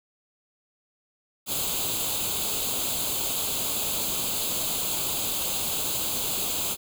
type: noise with comb filter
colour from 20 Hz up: white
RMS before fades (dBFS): -28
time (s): 1.46-6.77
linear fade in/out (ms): 50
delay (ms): 0.27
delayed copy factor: +0.8
effects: none